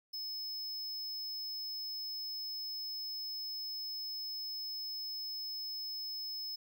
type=tone; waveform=square; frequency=5200 Hz; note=E8; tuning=24 cents flat; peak=-39 dBFS; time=0.13-6.56 s; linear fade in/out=10 ms; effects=none